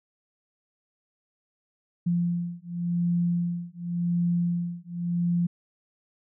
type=beating tone pair; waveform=sine; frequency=172.8 / 173.7 Hz; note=F3 / F3; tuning=-18 / -9 cents; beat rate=0.9 Hz; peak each=-27 dBFS; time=2.06-5.47 s; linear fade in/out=10 ms; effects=none